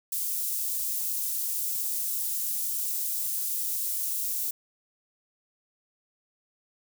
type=high-pass noise; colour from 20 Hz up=white; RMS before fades=-30 dBFS; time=0.12-4.51 s; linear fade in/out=5 ms; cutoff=8700 Hz; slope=12 dB/octave; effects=none